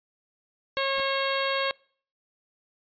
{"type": "harmonic tone", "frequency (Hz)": 544, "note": "C#5", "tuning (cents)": -33, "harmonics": [1, 2, 3, 4, 5, 6, 7, 8], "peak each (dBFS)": [-28, -31, -33, -34, -35, -36, -36, -37], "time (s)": [0.77, 1.71], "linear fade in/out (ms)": 0}
{"type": "noise with exponential growth", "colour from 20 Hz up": "pink", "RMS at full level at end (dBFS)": -36, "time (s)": [0.92, 1], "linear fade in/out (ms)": 1, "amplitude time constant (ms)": 17}
{"effects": ["noise-tail reverb RT60 0.5 s tail -25 dB re dry", "resampled to 11025 Hz"]}